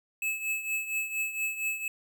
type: tone with tremolo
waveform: square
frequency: 2600 Hz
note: E7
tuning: 24 cents flat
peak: -27 dBFS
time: 0.22-1.88 s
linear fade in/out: 2 ms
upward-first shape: triangle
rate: 4.3 Hz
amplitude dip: 75%
effects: none